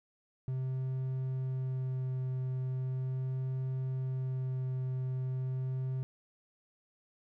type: tone with vibrato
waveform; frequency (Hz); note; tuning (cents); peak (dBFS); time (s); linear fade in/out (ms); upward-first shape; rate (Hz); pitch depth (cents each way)
triangle; 130; C3; -11; -30; 0.48-6.03; 0; sine; 0.39; 10
effects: none